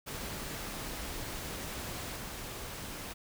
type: noise with level steps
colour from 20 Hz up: pink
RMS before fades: -40 / -42 dBFS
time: 0.06-3.14 s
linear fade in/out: 20 ms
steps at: 2.16 s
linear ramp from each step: 2 ms
effects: none